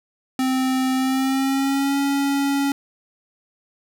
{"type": "tone with pitch glide", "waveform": "square", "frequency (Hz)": [260.2, 278.9], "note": ["C4", "C#4"], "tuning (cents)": [-9, 11], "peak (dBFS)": -19, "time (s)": [0.39, 2.72], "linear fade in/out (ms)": 2, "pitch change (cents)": 120, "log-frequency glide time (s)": [0.95, 1.98], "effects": ["10-bit"]}